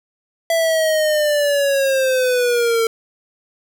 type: linear sweep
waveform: square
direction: down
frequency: 666 to 450 Hz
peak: -15 dBFS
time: 0.5-2.87 s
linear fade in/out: 2 ms
effects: none